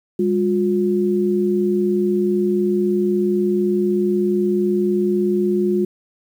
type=tone pair together; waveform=sine; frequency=201.6 / 357.7 Hz; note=G3 / F4; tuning=+49 / +41 cents; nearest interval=minor seventh; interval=992 cents; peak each=-19 / -17 dBFS; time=0.19-5.85 s; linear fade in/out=5 ms; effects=8-bit